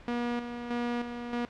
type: tone with tremolo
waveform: sawtooth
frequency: 240 Hz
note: B3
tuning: 49 cents flat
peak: -25 dBFS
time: 0.08-1.45 s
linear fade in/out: 0 ms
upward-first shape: square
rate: 1.6 Hz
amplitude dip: 55%
effects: pink hiss -52 dBFS RMS until 1.49 s + low-pass 3000 Hz 12 dB/octave